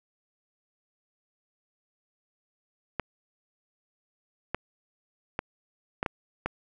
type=clicks; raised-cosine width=0.5 ms; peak=-13 dBFS; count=6; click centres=2.997 / 4.546 / 5.391 / 6.029 / 6.062 / 6.46 s; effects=none